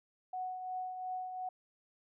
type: tone with tremolo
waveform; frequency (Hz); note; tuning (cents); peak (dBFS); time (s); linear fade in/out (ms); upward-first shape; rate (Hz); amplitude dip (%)
sine; 740; F#5; 0; -35; 0.33-1.49; 5; triangle; 2.8; 50
effects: none